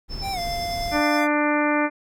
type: noise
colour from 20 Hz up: brown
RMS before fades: -33 dBFS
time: 0.08-1.02 s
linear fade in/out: 50 ms
type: tone with tremolo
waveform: sine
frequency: 5274 Hz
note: E8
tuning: in tune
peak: -30 dBFS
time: 0.09-1.22 s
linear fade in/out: 50 ms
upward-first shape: sine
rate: 9.7 Hz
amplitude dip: 60%
type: tone with pitch glide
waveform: square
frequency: 784 to 694.4 Hz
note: G5 to F5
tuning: 0 to -10 cents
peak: -27 dBFS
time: 0.21-1.28 s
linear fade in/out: 50 ms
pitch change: -210 cents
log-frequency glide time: 0.32-0.39 s
type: harmonic tone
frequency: 296.7 Hz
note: D4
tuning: 18 cents sharp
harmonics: 1 / 2 / 3 / 4 / 5 / 6 / 7 / 8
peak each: -22 / -25 / -27 / -28 / -29 / -30 / -30 / -31 dBFS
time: 0.91-1.9 s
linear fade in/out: 50 ms
effects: none